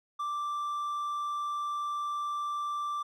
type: tone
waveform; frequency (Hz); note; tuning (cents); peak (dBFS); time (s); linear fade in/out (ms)
triangle; 1174.7; D6; 0; -29; 0.19-3.03; 10
effects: none